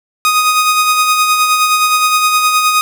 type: tone with tremolo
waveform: sawtooth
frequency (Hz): 1246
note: D#6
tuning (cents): +2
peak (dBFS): -4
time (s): 0.25-2.81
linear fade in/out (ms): 0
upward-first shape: sine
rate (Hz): 9.6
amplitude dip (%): 40
effects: none